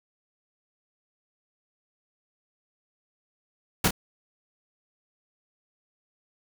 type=noise with echo; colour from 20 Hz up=pink; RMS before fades=-21 dBFS; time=3.84-3.88 s; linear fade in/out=5 ms; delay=29 ms; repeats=1; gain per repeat=-7 dB; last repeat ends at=3.909 s; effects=none